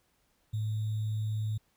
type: tone with sample-and-hold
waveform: sine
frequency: 107.8 Hz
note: A2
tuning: 35 cents flat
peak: -29 dBFS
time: 0.53-1.58 s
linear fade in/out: 10 ms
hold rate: 3675 Hz
effects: pink hiss -72 dBFS RMS until 1.76 s